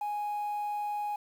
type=tone; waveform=sine; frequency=830.6 Hz; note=G#5; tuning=in tune; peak=-28 dBFS; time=0.01-1.16 s; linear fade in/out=5 ms; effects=tanh soft clip ceiling -30 dBFS + 9-bit